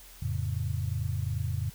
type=chord; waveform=sine; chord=F augmented; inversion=none; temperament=equal; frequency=87.31 / 110 / 138.59 Hz; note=F2 / A2 / C#3; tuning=0 / 0 / 0 cents; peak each=-32 / -32 / -34 dBFS; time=0.22-1.7 s; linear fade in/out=5 ms; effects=added 43 Hz sine -52 dBFS peak until 1.74 s + white hiss -52 dBFS RMS until 1.74 s